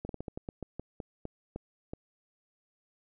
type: slowing click train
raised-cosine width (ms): 2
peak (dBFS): -24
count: 13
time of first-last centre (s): 0.05-1.935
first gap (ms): 42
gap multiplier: 1.22
effects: none